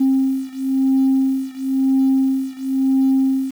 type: beating tone pair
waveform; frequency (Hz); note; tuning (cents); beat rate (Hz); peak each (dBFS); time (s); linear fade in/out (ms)
sine; 265.9 / 266.88; C4 / C4; +28 / +34; 0.98; -16 / -17; 0-3.51; 10
effects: tanh soft clip ceiling -9 dBFS + 7-bit